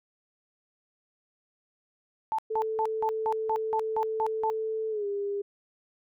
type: tone bursts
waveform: sine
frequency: 880 Hz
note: A5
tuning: in tune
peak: -25 dBFS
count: 10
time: 2.32-4.5 s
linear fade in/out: 0 ms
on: 65 ms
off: 170 ms
type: tone with pitch glide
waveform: sine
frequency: 440 to 403.5 Hz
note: A4 to G#4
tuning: 0 to -50 cents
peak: -28 dBFS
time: 2.5-5.42 s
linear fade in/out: 10 ms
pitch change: -150 cents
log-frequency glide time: 4.9-5.06 s
effects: none